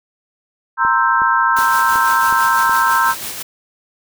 sine chord, C dominant seventh, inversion third, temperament equal, 932.3 / 1046.5 / 1318.5 / 1568 Hz, Bb5 / C6 / E6 / G6, 0 / 0 / 0 / 0 cents, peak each -17 dBFS, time 0.77-3.15 s, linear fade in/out 50 ms
click train, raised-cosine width 2 ms, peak -19 dBFS, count 6, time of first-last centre 0.85-2.695 s, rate 2.71 Hz
white noise with tremolo, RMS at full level -25 dBFS, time 1.56-3.43 s, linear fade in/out 10 ms, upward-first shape sine, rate 6 Hz, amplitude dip 40%
effects none

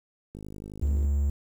click train, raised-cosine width 3 ms, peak -28 dBFS, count 37, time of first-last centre 0.35-1.048 s, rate 51.6 Hz
triangle tone, 71.1 Hz, C#2, 45 cents sharp, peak -20 dBFS, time 0.82-1.3 s, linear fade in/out 5 ms
effects 9-bit

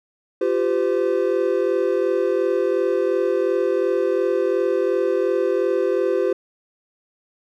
triangle chord, F suspended second, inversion none, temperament equal with one note detuned, 349.2 / 392 / 511 Hz, F4 / G4 / C5, 0 / 0 / -41 cents, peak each -21 / -19 / -20 dBFS, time 0.41-6.33 s, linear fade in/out 5 ms, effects none

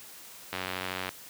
click train, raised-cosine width 0.3 ms, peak -16 dBFS, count 53, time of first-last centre 0.53-1.091 s, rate 92.7 Hz, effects white hiss -48 dBFS RMS until 1.29 s + high-pass 80 Hz 12 dB/octave

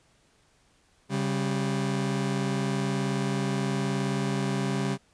30% pulse tone pair together, 136.96 / 196 Hz, C#3 / G3, -20 / 0 cents, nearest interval tritone, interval 620 cents, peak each -26 dBFS, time 1.09-4.98 s, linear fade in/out 50 ms, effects pink hiss -64 dBFS RMS until 5.13 s + resampled to 22050 Hz

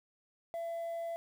sine tone, 672 Hz, E5, 33 cents sharp, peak -33 dBFS, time 0.54-1.16 s, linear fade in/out 0 ms, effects tanh soft clip ceiling -35 dBFS + 10-bit

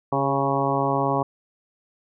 harmonic tone with a mistuned harmonic, 138.1 Hz, C#3, 6 cents flat, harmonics 1 / 2 / 3 / 4 / 5 / 6 / 7 / 8, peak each -28 / -28 / -28 / -28 / -28 / -28 / -28 / -28 dBFS, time 0.12-1.23 s, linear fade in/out 5 ms, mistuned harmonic 3, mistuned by -31 cents, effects none

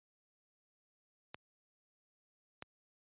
clicks, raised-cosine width 0.3 ms, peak -28 dBFS, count 2, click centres 1.345 / 2.624 s, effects high-pass 80 Hz 12 dB/octave + resampled to 8000 Hz

